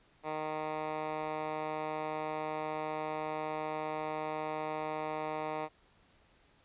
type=tone with band-pass filter; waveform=10% pulse; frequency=154.7 Hz; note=D#3; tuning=10 cents flat; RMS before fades=-37 dBFS; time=0.23-5.69 s; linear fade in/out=50 ms; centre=940 Hz; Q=0.81; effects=pink hiss -66 dBFS RMS until 6.64 s + resampled to 8000 Hz